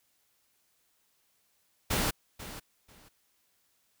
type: noise with echo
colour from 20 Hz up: pink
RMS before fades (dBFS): -29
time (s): 1.9-2.11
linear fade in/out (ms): 10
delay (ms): 490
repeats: 2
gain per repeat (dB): -14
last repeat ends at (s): 3.09
effects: white hiss -72 dBFS RMS until 4 s